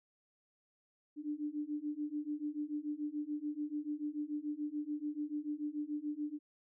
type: beating tone pair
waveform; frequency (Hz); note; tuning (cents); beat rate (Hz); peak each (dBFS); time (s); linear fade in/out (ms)
sine; 293.7 / 300.6; D4 / D4; 0 / +40; 6.9; -40 / -39; 1.16-6.39; 50
effects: none